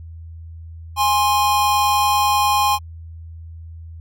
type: tone pair together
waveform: square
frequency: 825.1 / 1055 Hz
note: G#5 / C6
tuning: -12 / +14 cents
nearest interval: major third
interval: 426 cents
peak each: -18 dBFS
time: 0.96-2.79 s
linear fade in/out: 50 ms
effects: added 82 Hz sine -33 dBFS peak until 4 s